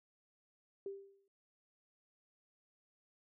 sine tone with exponential decay, 394.3 Hz, G4, 10 cents sharp, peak -38 dBFS, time 0.86-1.28 s, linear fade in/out 2 ms, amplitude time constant 91 ms, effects none

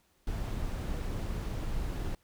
brown noise, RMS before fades -34 dBFS, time 0.27-2.15 s, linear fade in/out 2 ms, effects pink hiss -70 dBFS RMS until 2.23 s

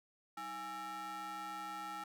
square ring-modulated tone, 254.2 Hz, C4, 50 cents flat, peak -40 dBFS, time 0.37-2.04 s, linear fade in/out 5 ms, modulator 1080 Hz, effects none

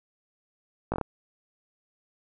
slowing click train, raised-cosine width 1 ms, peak -14 dBFS, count 5, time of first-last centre 0.92-1.013 s, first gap 18 ms, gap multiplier 1.17, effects none

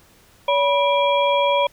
sine tone cluster, 569 / 976 / 2366 / 3301 Hz, C#5 / B5 / D7 / G#7, +45 / -21 / +12 / -11 cents, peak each -18 / -19 / -26 / -26 dBFS, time 0.48-1.67 s, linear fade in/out 5 ms, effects pink hiss -53 dBFS RMS until 1.72 s

